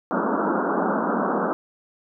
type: band-pass noise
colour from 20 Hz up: pink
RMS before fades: -23 dBFS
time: 0.11-1.53 s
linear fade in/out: 0 ms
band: 180 to 1500 Hz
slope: 96 dB/octave
effects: none